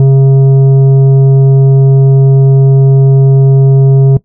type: tone with tanh clipping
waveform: triangle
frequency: 135.5 Hz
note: C#3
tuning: 39 cents flat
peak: -3 dBFS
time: 0-4.17 s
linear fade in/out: 2 ms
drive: 12 dB
effects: noise-tail reverb RT60 0.1 s tail -18 dB re dry